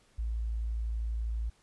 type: tone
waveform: sine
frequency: 56.1 Hz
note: A1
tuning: 34 cents sharp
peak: -30 dBFS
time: 0.18-1.5 s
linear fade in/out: 10 ms
effects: pink hiss -66 dBFS RMS until 1.62 s + resampled to 24000 Hz